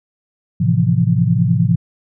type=chord; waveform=sine; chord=F major seventh; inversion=first; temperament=equal; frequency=110 / 130.81 / 164.81 / 174.61 Hz; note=A2 / C3 / E3 / F3; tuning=0 / 0 / 0 / 0 cents; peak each=-17 dBFS; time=0.6-1.76 s; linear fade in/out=10 ms; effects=none